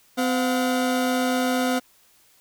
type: tone pair together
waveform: 30% pulse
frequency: 255.3 / 717.9 Hz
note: C4 / F5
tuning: -42 / +48 cents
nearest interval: octave + tritone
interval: 1790 cents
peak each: -19 / -24 dBFS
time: 0.17-1.8 s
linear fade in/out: 20 ms
effects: white hiss -58 dBFS RMS until 2.4 s